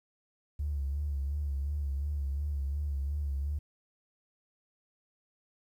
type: tone with vibrato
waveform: triangle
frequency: 71.1 Hz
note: C#2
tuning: 45 cents sharp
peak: -26 dBFS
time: 0.59-3.59 s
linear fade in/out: 10 ms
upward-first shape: sine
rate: 2.8 Hz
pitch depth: 69 cents each way
effects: tanh soft clip ceiling -28 dBFS + 11-bit